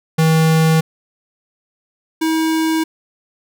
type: tone pair in turn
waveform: square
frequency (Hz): 160.2 / 320.4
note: E3 / E4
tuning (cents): -49 / -49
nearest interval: octave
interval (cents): 1200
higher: second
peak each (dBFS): -11 / -15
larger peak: first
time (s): 0.18-0.81 / 2.21-2.84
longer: neither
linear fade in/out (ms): 10
effects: none